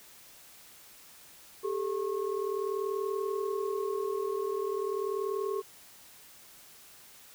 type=tone cluster; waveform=sine; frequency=394.2 / 434.6 / 1087 Hz; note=G4 / A4 / C#6; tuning=+10 / -21 / -34 cents; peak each=-32 / -34 / -39 dBFS; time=1.63-5.62 s; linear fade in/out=20 ms; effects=white hiss -54 dBFS RMS until 7.34 s